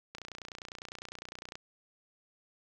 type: click train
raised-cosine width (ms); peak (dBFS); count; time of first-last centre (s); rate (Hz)
0.2; -25; 43; 0.15-1.555; 29.9
effects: none